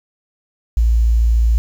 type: tone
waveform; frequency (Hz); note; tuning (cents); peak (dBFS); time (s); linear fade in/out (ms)
sine; 57; A#1; -38; -10; 0.77-1.58; 0
effects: 7-bit